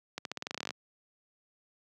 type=accelerating click train; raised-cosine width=0.2 ms; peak=-18 dBFS; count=15; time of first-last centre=0.18-0.706 s; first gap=72 ms; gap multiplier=0.89; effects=high-pass 150 Hz 12 dB/octave